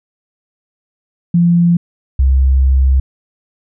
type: tone pair in turn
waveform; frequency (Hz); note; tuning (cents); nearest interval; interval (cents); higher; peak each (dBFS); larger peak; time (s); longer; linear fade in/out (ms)
sine; 172.2 / 66.24; F3 / C2; -24 / +22; octave + perfect fourth; 1654; first; -7; neither; 1.34-1.77 / 2.19-3; second; 5
effects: none